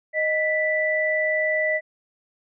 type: tone pair together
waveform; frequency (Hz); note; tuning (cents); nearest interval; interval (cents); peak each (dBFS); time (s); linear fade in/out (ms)
sine; 622.2 / 1975.5; D#5 / B6; 0 / 0; octave + minor sixth; 2000; -23 / -22; 0.13-1.81; 50
effects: none